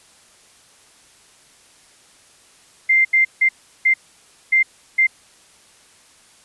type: tone bursts at uneven times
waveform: sine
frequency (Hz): 2093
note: C7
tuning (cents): 0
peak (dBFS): -11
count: 6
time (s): 2.89-3.05 / 3.13-3.25 / 3.41-3.49 / 3.85-3.94 / 4.52-4.63 / 4.98-5.07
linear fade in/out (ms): 10
effects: white hiss -51 dBFS RMS until 6.44 s + resampled to 24000 Hz